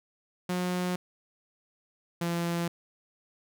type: tone pair in turn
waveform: sawtooth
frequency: 180 / 170.73 Hz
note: F#3 / F3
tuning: -47 / -39 cents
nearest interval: minor second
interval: 92 cents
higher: first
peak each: -24 dBFS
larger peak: neither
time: 0.49-0.96 / 2.21-2.68 s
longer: neither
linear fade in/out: 5 ms
effects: none